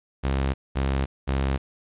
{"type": "tone bursts", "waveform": "sawtooth", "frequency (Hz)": 67.4, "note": "C#2", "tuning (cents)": -48, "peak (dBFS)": -18, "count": 3, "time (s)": [0.23, 1.58], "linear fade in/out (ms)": 20, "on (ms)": 310, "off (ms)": 210, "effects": ["resampled to 8000 Hz", "9-bit"]}